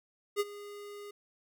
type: tone with ADSR envelope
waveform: square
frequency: 409.9 Hz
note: G#4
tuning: 23 cents flat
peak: -26 dBFS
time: 0.36-1.11 s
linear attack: 41 ms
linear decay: 35 ms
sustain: -18 dB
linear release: 6 ms
effects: none